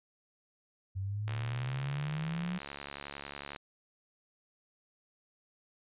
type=exponential sweep; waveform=sine; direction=up; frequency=94 to 184.4 Hz; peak=-33 dBFS; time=0.95-2.59 s; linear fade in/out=20 ms
type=click train; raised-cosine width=0.3 ms; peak=-25 dBFS; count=163; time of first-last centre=1.28-3.562 s; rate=71 Hz
effects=resampled to 8000 Hz